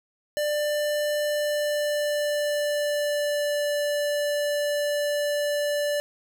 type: tone with pitch glide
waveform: square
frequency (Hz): 593 to 584.8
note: D5 to D5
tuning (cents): +17 to -7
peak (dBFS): -24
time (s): 0.37-6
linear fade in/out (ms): 0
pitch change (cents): -24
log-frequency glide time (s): 1.23-3.65
effects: none